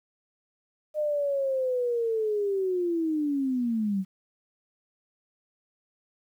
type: linear sweep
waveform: sine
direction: down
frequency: 612 to 185 Hz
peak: -24 dBFS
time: 0.94-4.05 s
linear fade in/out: 50 ms
effects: 10-bit